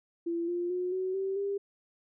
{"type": "tone with pitch steps", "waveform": "sine", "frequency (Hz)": [338.5, 349.8, 361.5, 373.6, 386.1, 399.1], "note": ["E4", "F4", "F#4", "F#4", "G4", "G4"], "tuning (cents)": [46, 3, -40, 17, -26, 31], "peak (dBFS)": -29, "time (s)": [0.26, 1.58], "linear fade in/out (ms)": 10, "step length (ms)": 220, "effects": []}